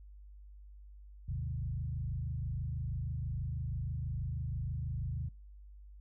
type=tone with frequency modulation; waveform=sine; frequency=100 Hz; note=G2; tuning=35 cents sharp; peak=-34 dBFS; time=1.28-5.29 s; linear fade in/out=10 ms; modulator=26.2 Hz; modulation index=1.7; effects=noise-tail reverb RT60 0.3 s tail -26 dB re dry + added 50 Hz sine -50 dBFS peak until 6 s